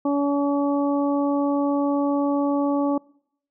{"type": "harmonic tone", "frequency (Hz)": 284.2, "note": "C#4", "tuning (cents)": 43, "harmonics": [1, 2, 3, 4], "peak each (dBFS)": [-20, -26, -30, -32], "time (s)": [0.05, 2.98], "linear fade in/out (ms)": 5, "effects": ["noise-tail reverb RT60 0.7 s tail -25 dB re dry"]}